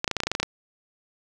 clicks, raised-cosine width 0.2 ms, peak -7 dBFS, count 11, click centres 0.044 / 0.078 / 0.113 / 0.167 / 0.203 / 0.235 / 0.27 / 0.316 / 0.351 / 0.4 / 0.43 s, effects none

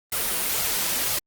white noise with flanger, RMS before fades -25 dBFS, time 0.12-1.19 s, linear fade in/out 5 ms, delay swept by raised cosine 1.4 to 6.1 ms, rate 2 Hz, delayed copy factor +0.55, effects Opus 32 kbps

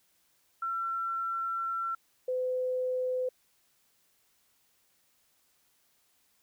sine tone pair in turn, 1352 / 507.9 Hz, E6 / B4, +43 / +48 cents, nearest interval octave + perfect fourth, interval 1695 cents, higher first, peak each -30 / -28 dBFS, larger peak second, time 0.62-1.95 / 2.28-3.29 s, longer first, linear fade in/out 5 ms, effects white hiss -70 dBFS RMS until 6.42 s

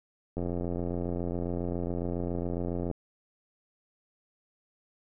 click train, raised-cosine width 2 ms, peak -20 dBFS, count 223, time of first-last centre 0.37-2.913 s, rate 87.3 Hz, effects none

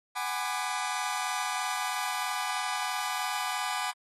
sawtooth chord, G# half-diminished seventh, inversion third, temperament just, 747.5 / 830.6 / 996.7 / 1196.1 Hz, F#5 / G#5 / B5 / D6, +17 / 0 / +16 / +31 cents, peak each -32 dBFS, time 0.15-3.92 s, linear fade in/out 20 ms, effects AAC 32 kbps

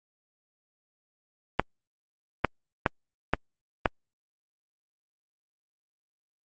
clicks, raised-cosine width 0.5 ms, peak -5 dBFS, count 5, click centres 1.596 / 2.447 / 2.862 / 3.336 / 3.858 s, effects Opus 24 kbps

